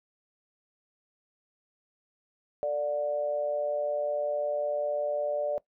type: tone with amplitude modulation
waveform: sine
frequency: 587.3 Hz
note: D5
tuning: in tune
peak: -23 dBFS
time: 2.63-5.58 s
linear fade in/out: 0 ms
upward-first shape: sine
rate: 140 Hz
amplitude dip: 70%
effects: noise-tail reverb RT60 0.1 s tail -19 dB re dry